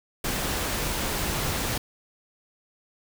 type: noise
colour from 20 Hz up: pink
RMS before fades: -28 dBFS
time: 0.24-1.78 s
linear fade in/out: 5 ms
effects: none